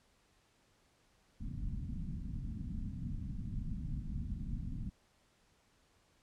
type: low-pass noise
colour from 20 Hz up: pink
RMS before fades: -40 dBFS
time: 1.4-4.9 s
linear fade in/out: 10 ms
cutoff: 250 Hz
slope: 48 dB/octave
effects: pink hiss -71 dBFS RMS until 6.22 s + low-pass 9000 Hz 12 dB/octave